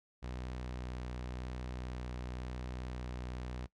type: tone with vibrato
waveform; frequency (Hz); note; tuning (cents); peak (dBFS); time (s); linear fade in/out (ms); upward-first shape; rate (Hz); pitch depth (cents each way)
sawtooth; 62.1; B1; +10; -36; 0.22-3.67; 20; sine; 0.91; 9
effects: noise-tail reverb RT60 0.1 s tail -19 dB re dry + low-pass 6000 Hz 12 dB/octave